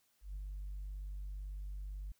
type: tone with ADSR envelope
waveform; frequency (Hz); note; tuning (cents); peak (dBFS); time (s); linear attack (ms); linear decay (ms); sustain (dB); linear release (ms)
sine; 49; G1; 0; -37; 0.21-2.12; 150; 15; -2; 3
effects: tanh soft clip ceiling -38 dBFS + white hiss -75 dBFS RMS until 2.19 s